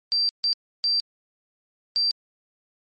sine tone bursts at uneven times, 4699 Hz, D8, in tune, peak -19 dBFS, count 4, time 0.12-0.29 / 0.44-0.53 / 0.84-1 / 1.96-2.11 s, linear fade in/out 0 ms, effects MP3 32 kbps

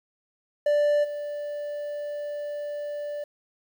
triangle tone with level steps, 587.3 Hz, D5, in tune, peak -17 / -28 dBFS, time 0.66-3.24 s, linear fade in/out 5 ms, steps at 1.03 s, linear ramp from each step 20 ms, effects 9-bit

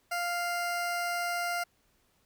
20% pulse tone, 698.5 Hz, F5, in tune, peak -25 dBFS, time 0.11-1.64 s, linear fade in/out 10 ms, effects pink hiss -70 dBFS RMS until 2.25 s

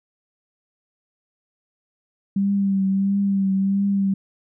sine tone with vibrato, 196 Hz, G3, in tune, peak -17 dBFS, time 2.36-4.14 s, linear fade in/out 5 ms, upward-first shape triangle, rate 1.5 Hz, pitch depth 38 cents each way, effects none

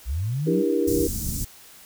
sine linear sweep, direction up, 53.3 to 204.2 Hz, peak -23 dBFS, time 0.05-0.64 s, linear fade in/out 50 ms
sine chord, E half-diminished seventh, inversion third, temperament just, 296.7 / 329.6 / 395.6 / 474.7 Hz, D4 / E4 / G4 / Bb4, +18 / 0 / +16 / +31 cents, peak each -25 dBFS, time 0.46-1.08 s, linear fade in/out 20 ms
pink band-stop noise, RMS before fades -28 dBFS, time 0.87-1.45 s, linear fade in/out 10 ms, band 260 to 5900 Hz, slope 24 dB/octave
effects white hiss -48 dBFS RMS until 1.85 s

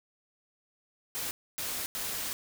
white noise bursts at uneven times, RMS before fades -35 dBFS, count 3, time 1.15-1.31 / 1.58-1.86 / 1.95-2.33 s, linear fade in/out 0 ms, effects none

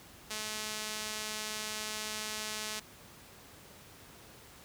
sawtooth tone with band-pass filter, 214.9 Hz, A3, 41 cents flat, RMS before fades -39 dBFS, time 0.3-2.8 s, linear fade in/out 10 ms, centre 6200 Hz, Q 0.69, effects pink hiss -54 dBFS RMS until 4.64 s + high-pass 60 Hz 12 dB/octave

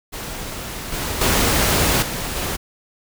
pink noise with level steps, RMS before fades -30 / -25 / -17 / -26 / -24 dBFS, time 0.12-2.57 s, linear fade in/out 20 ms, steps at 0.92 / 1.21 / 2.02 / 2.36 s, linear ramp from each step 5 ms, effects none

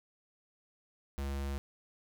square tone, 69.3 Hz, C#2, in tune, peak -35 dBFS, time 1.18-1.58 s, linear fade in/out 0 ms, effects none

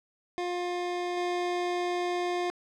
25% pulse tone with level steps, 354.3 Hz, F4, 25 cents sharp, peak -26 / -24 dBFS, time 0.38-2.5 s, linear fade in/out 0 ms, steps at 1.17 s, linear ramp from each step 2 ms, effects low-pass 5000 Hz 12 dB/octave + 11-bit

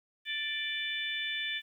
harmonic tone with a mistuned harmonic, 587.3 Hz, D5, in tune, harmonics 3 / 4 / 5 / 6, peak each -37 / -38 / -39 / -37 dBFS, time 0.25-1.62 s, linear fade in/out 50 ms, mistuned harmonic 5, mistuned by +24 cents, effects 11-bit

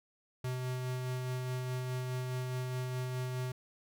square tone with tremolo, 127.2 Hz, C3, 48 cents flat, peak -34 dBFS, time 0.44-3.52 s, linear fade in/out 5 ms, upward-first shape sine, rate 4.8 Hz, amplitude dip 25%, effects none

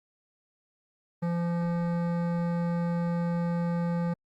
sine tone with hard clipping, 171.5 Hz, F3, 31 cents flat, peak -28 dBFS, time 1.22-4.14 s, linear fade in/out 10 ms, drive 15 dB, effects Opus 32 kbps

